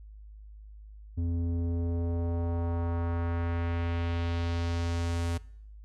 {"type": "tone with low-pass filter sweep", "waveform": "square", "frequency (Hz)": 85, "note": "F2", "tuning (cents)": -46, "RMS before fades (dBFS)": -30, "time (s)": [1.17, 5.38], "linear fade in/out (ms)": 10, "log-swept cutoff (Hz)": [230, 9700], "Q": 1.2, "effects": ["noise-tail reverb RT60 0.7 s tail -22 dB re dry", "added 52 Hz sine -45 dBFS peak until 5.84 s"]}